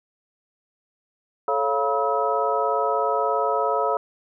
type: tone cluster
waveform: sine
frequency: 435.1 / 552 / 694 / 968 / 1286 Hz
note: A4 / C#5 / F5 / B5 / E6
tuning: -19 / -7 / -11 / -35 / -43 cents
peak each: -26 dBFS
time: 1.48-3.97 s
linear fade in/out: 2 ms
effects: none